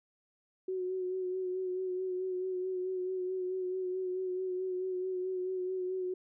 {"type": "tone with vibrato", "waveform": "sine", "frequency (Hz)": 370, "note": "F#4", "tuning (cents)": 0, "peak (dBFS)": -32, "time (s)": [0.68, 6.14], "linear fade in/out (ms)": 5, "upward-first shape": "sine", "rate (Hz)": 4.6, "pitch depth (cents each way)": 29, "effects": []}